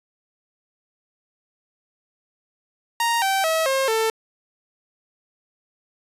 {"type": "tone with pitch steps", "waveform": "sawtooth", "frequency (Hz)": [932.3, 775, 644.2, 535.5, 445.1], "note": ["A#5", "G5", "E5", "C5", "A4"], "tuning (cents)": [0, -20, -40, 40, 20], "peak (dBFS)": -15, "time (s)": [3, 4.1], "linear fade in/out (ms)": 2, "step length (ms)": 220, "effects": ["resampled to 32000 Hz"]}